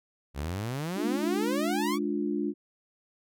sawtooth exponential sweep, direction up, 65 to 1185 Hz, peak -27 dBFS, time 0.34-1.99 s, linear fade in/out 50 ms
sine chord, D diminished, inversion second, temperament just, 211.4 / 293.7 / 352.4 Hz, Ab3 / D4 / F4, +31 / 0 / +16 cents, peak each -32 / -30 / -32 dBFS, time 0.95-2.54 s, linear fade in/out 50 ms
effects none

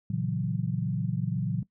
sine chord, F# dominant seventh, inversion first, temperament equal, 116.54 / 138.59 / 164.81 / 185 Hz, A#2 / C#3 / E3 / F#3, 0 / 0 / 0 / 0 cents, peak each -32 dBFS, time 0.1-1.63 s, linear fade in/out 5 ms, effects noise-tail reverb RT60 0.1 s tail -18 dB re dry

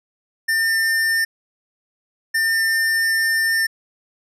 square tone bursts at uneven times, 1801 Hz, A6, 40 cents sharp, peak -17 dBFS, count 2, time 0.48-1.25 / 2.34-3.67 s, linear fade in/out 10 ms, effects resampled to 32000 Hz

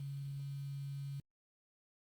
sine tone with quantisation, 139.4 Hz, C#3, 10 cents sharp, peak -40 dBFS, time 0-1.2 s, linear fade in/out 2 ms, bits 10, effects Opus 24 kbps

